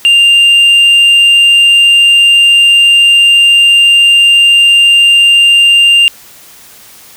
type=tone with tanh clipping; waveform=sine; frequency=2794 Hz; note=F7; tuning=in tune; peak=-3 dBFS; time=0.05-6.08 s; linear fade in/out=0 ms; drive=3 dB; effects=white hiss -36 dBFS RMS until 7.16 s